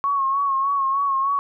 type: tone with vibrato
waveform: sine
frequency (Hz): 1100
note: C#6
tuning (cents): -14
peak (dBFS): -18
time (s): 0.04-1.39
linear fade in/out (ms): 0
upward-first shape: sine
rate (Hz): 3.3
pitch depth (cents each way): 46
effects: none